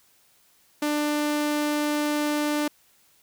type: tone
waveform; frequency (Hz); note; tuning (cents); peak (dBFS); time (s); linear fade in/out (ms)
sawtooth; 296.9; D4; +19; -19; 0.82-2.68; 5
effects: white hiss -61 dBFS RMS until 3.22 s